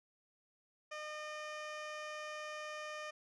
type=tone with low-pass filter; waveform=15% pulse; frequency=608 Hz; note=D#5; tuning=40 cents flat; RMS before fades=-45 dBFS; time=0.91-3.11 s; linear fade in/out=10 ms; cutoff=5400 Hz; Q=0.92; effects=none